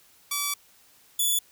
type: tone pair in turn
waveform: 5% pulse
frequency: 1150 / 3446 Hz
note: D6 / A7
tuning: -37 / -37 cents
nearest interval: octave + perfect fifth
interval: 1900 cents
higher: second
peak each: -14 / -14 dBFS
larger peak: neither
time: 0.31-0.54 / 1.19-1.39 s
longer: first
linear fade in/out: 5 ms
effects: white hiss -58 dBFS RMS until 1.51 s